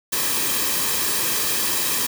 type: noise with comb filter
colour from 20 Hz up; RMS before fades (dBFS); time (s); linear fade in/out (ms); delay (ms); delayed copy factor
white; -22; 0.12-2.07; 10; 1.4; -0.55
effects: none